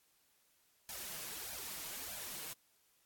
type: noise with flanger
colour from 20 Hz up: white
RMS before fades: -45 dBFS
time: 0.89-2.53 s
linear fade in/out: 0 ms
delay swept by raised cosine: 1.2 to 6.5 ms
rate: 1.6 Hz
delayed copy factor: +0.85
effects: white hiss -73 dBFS RMS until 3.05 s + AAC 64 kbps